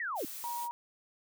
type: linear sweep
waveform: sine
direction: down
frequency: 1978 to 246.9 Hz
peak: -33 dBFS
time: 0-0.25 s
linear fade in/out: 2 ms
type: noise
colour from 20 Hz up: blue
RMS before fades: -43 dBFS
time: 0.15-0.69 s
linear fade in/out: 50 ms
type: tone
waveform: sine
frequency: 951 Hz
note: A#5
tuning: 34 cents sharp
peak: -35 dBFS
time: 0.44-0.71 s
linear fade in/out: 0 ms
effects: none